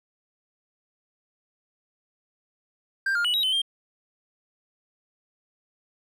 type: tone with pitch steps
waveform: triangle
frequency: 1583 / 1409 / 2941 / 3828 / 3050 / 3191 Hz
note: G6 / F6 / F#7 / A#7 / G7 / G7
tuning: +17 / +15 / -11 / +45 / -48 / +30 cents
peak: -20 dBFS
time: 3.06-3.618 s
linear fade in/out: 5 ms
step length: 93 ms
effects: none